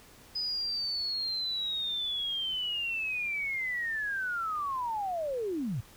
sine linear sweep, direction down, 5020 to 98 Hz, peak -30 dBFS, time 0.35-5.81 s, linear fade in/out 10 ms, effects pink hiss -55 dBFS RMS until 5.96 s

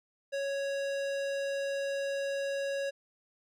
sine tone with hard clipping, 554.4 Hz, C#5, in tune, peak -33 dBFS, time 0.32-2.91 s, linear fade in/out 20 ms, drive 18 dB, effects none

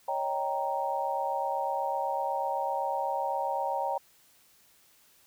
sine chord, Eb dominant seventh, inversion third, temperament equal, 554.4 / 622.3 / 784 / 932.3 Hz, Db5 / Eb5 / G5 / Bb5, 0 / 0 / 0 / 0 cents, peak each -34 / -38 / -32 / -32 dBFS, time 0.08-3.98 s, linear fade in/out 5 ms, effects white hiss -62 dBFS RMS until 5.26 s

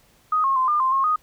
sine tone with pitch steps, 1249 / 1081 / 1036 / 1204 / 1046 / 1080 / 1243 Hz, D#6 / C#6 / C6 / D6 / C6 / C#6 / D#6, +6 / -44 / -17 / +43 / -1 / -45 / -2 cents, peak -17 dBFS, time 0.32-1.16 s, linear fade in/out 5 ms, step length 120 ms, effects pink hiss -58 dBFS RMS until 1.22 s

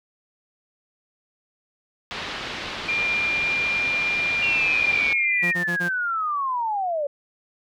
white low-pass noise, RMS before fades -32 dBFS, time 2.11-5.13 s, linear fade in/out 0 ms, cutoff 3900 Hz, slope 24 dB/octave
sine tone, 2394 Hz, D7, 33 cents sharp, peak -21 dBFS, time 2.88-5.53 s, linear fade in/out 10 ms
sine linear sweep, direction down, 2794 to 554.4 Hz, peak -22 dBFS, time 4.42-7.07 s, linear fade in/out 5 ms
sawtooth tone bursts, 174.61 Hz, F3, in tune, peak -23 dBFS, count 4, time 5.42-5.893 s, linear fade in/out 20 ms, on 98 ms, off 27 ms
effects none

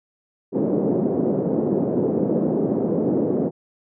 white band-pass noise, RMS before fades -21 dBFS, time 0.52-3.51 s, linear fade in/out 50 ms, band 160 to 450 Hz, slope 24 dB/octave, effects none

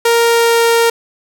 sawtooth tone with pitch glide, 466.2 to 463.5 Hz, A#4 to A#4, 0 to -10 cents, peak -5 dBFS, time 0.05-0.9 s, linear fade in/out 5 ms, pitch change -10 cents, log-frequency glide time 0.24-0.64 s, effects none

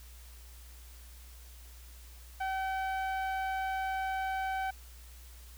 sawtooth tone with low-pass filter, 765 Hz, G5, 42 cents flat, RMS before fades -34 dBFS, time 2.4-4.71 s, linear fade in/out 10 ms, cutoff 1900 Hz, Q 0.85, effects added 60 Hz sine -49 dBFS peak until 5.57 s + white hiss -57 dBFS RMS until 5.57 s

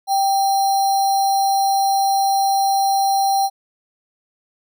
sine tone with sample-and-hold, 784 Hz, G5, in tune, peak -14 dBFS, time 0.07-3.5 s, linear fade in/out 50 ms, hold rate 4900 Hz, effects none

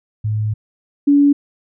sine tone pair in turn, 107.3 / 285.5 Hz, A2 / D4, -43 / -49 cents, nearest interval octave + perfect fourth, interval 1694 cents, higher second, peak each -16 / -8 dBFS, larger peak second, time 0.24-0.54 / 1.07-1.33 s, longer first, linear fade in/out 10 ms, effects none

